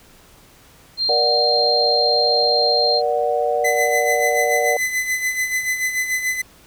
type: tone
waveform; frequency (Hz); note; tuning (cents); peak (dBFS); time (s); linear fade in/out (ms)
sine; 4186; C8; 0; -17; 0.97-3.02; 50
type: chord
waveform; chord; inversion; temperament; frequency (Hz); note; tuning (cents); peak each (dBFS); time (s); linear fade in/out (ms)
sine; Bb augmented; none; equal with one note detuned; 471.9 / 587.3 / 740; Bb4 / D5 / F#5; +21 / 0 / 0; -21; 1.09-4.77; 2
type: tone with tremolo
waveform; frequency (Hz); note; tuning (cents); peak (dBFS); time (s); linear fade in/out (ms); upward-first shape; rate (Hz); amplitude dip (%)
45% pulse; 2019; B6; +38; -17; 3.64-6.42; 10; sine; 6.9; 60
effects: pink hiss -49 dBFS RMS until 6.66 s